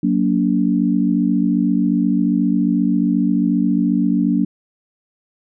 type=chord; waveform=sine; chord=Gb augmented; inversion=none; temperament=equal with one note detuned; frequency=185 / 233.1 / 287.6 Hz; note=Gb3 / Bb3 / D4; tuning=0 / 0 / -36 cents; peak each=-18 dBFS; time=0.03-4.45 s; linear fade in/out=5 ms; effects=none